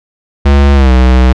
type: tone with pitch glide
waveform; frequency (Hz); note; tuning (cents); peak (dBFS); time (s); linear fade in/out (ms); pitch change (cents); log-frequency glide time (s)
square; 70.3 to 63.36; C#2 to B1; +25 to +45; -4; 0.45-1.33; 10; -180; 0.74-0.92
effects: low-pass 4000 Hz 12 dB/octave